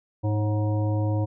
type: harmonic tone with a mistuned harmonic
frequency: 104.8 Hz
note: G#2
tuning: 16 cents sharp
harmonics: 1 / 3 / 5 / 7 / 9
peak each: -22 / -30 / -33 / -39 / -39 dBFS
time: 0.23-1.26 s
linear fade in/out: 20 ms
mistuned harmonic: 5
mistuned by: +55 cents
effects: none